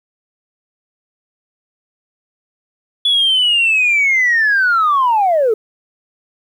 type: linear sweep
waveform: sine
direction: down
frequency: 3430 to 415.3 Hz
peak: -9 dBFS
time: 3.05-5.54 s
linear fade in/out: 5 ms
effects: tanh soft clip ceiling -7 dBFS + 8-bit